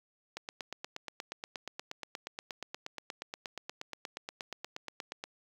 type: click train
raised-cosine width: 0.2 ms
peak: -22 dBFS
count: 42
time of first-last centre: 0.37-5.239 s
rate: 8.42 Hz
effects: high-pass 80 Hz 12 dB/octave + 8-bit